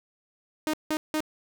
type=tone bursts; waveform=sawtooth; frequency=309 Hz; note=D#4; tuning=12 cents flat; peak=-21 dBFS; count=3; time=0.67-1.205 s; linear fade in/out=0 ms; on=65 ms; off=170 ms; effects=none